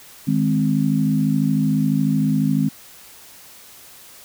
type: chord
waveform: sine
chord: Ab major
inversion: second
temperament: equal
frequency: 155.56 / 207.7 / 261.6 Hz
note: Eb3 / Ab3 / C4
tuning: 0 / 0 / 0 cents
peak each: -20 dBFS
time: 0.27-2.69 s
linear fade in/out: 10 ms
effects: white hiss -44 dBFS RMS until 4.24 s